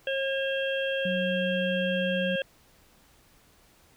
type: harmonic tone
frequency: 540 Hz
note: C#5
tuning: 45 cents flat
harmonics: 1 / 3 / 5 / 6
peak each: -28 / -33 / -35 / -36 dBFS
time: 0.07-2.42 s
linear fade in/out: 2 ms
type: tone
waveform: sine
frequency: 185 Hz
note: F#3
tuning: in tune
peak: -29 dBFS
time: 1.05-2.36 s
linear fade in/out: 5 ms
effects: pink hiss -60 dBFS RMS until 3.96 s